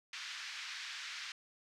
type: band-pass noise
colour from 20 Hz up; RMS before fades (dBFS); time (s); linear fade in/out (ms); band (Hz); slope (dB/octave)
pink; -45; 0.13-1.32; 2; 1500 to 5600; 24
effects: none